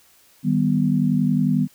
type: chord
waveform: sine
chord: Eb augmented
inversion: none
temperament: equal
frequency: 155.56 / 196 / 246.9 Hz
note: Eb3 / G3 / B3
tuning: 0 / 0 / 0 cents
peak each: -21 / -21 / -20 dBFS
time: 0.43-1.68 s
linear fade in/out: 50 ms
effects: white hiss -55 dBFS RMS until 1.74 s